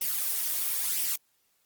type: noise with flanger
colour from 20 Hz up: blue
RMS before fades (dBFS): -29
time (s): 0.01-1.16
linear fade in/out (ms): 5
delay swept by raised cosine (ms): 0.35 to 3.25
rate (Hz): 1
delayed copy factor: +0.55
effects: white hiss -71 dBFS RMS until 1.65 s + Opus 24 kbps